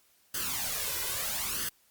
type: noise with flanger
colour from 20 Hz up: white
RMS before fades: -33 dBFS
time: 0.34-1.69 s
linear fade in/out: 5 ms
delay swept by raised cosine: 0.63 to 2.03 ms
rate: 0.77 Hz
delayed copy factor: +0.7
effects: white hiss -66 dBFS RMS until 1.9 s + Opus 48 kbps